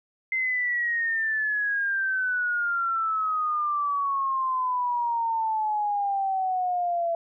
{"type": "exponential sweep", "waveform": "sine", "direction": "down", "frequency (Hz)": [2079, 670], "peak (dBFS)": -23, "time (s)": [0.32, 7.15], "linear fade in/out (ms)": 2, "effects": []}